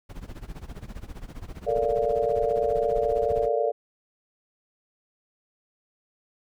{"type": "noise with tremolo", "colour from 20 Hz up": "brown", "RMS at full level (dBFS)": -35, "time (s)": [0.09, 3.49], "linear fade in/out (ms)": 10, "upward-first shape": "sine", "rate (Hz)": 15, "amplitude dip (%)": 85}
{"type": "chord", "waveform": "sine", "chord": "Bb major seventh", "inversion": "third", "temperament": "just", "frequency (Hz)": [437, 466.2, 582.7, 699.2], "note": ["A4", "Bb4", "D5", "F5"], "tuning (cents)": [-12, 0, -14, 2], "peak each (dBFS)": [-28, -26, -26, -29], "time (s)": [1.66, 3.72], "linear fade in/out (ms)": 20}
{"effects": []}